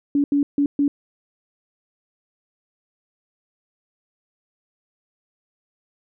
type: tone bursts at uneven times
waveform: sine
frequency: 285.2 Hz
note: C#4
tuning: 49 cents sharp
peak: -15 dBFS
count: 4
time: 0.15-0.24 / 0.32-0.43 / 0.58-0.66 / 0.79-0.88 s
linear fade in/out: 2 ms
effects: none